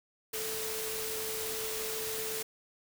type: tone in noise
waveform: sine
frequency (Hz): 440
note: A4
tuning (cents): 0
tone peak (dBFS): -39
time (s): 0.33-2.43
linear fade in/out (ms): 10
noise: white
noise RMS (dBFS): -37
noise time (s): 0.33-2.43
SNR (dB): -5
effects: none